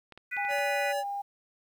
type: clicks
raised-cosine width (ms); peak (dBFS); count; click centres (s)
0.3; -31; 6; 0.123 / 0.176 / 0.367 / 0.45 / 0.511 / 0.586
type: harmonic tone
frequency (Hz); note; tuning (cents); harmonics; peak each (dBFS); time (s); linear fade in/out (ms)
493.9; B4; 0; 3 / 4 / 5; -37 / -33 / -36; 0.31-0.93; 20
type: tone with pitch glide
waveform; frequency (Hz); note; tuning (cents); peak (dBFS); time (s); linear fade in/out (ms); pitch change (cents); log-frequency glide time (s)
sine; 810 to 804.4; G#5 to G5; -43 to +44; -31; 0.37-1.22; 10; -13; 0.64-0.89
type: tone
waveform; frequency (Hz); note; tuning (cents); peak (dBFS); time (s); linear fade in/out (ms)
square; 571; D5; -49; -31; 0.48-1.04; 50
effects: 10-bit